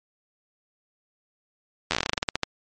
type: slowing click train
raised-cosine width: 0.2 ms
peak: -5 dBFS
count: 16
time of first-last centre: 1.91-2.433 s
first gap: 11 ms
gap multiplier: 1.15
effects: low-pass 7000 Hz 12 dB/octave + MP3 48 kbps